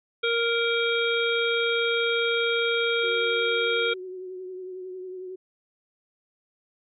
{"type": "harmonic tone", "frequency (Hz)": 466.2, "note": "A#4", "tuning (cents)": 0, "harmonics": [1, 3, 5, 7, 8], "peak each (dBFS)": [-25, -28, -29, -30, -34], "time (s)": [0.23, 3.94], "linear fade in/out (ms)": 10}
{"type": "tone with vibrato", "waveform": "sine", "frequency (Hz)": 370, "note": "F#4", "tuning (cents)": 0, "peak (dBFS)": -34, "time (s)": [3.03, 5.36], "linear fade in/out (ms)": 10, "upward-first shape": "triangle", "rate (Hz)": 11, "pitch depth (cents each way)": 37}
{"effects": []}